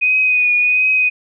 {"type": "tone with vibrato", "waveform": "sine", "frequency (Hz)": 2489, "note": "D#7", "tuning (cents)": 0, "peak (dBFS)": -11, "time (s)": [0.01, 1.1], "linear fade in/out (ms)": 20, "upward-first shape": "triangle", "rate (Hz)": 1.4, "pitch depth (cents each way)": 32, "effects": []}